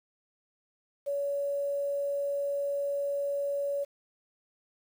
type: tone with quantisation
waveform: sine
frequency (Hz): 565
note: C#5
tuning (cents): +33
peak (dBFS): -28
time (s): 1.06-3.85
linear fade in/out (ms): 20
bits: 9
effects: none